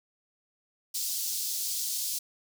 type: high-pass noise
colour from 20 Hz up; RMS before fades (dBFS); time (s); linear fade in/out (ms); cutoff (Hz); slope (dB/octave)
pink; -32; 0.94-2.19; 10; 4500; 24
effects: none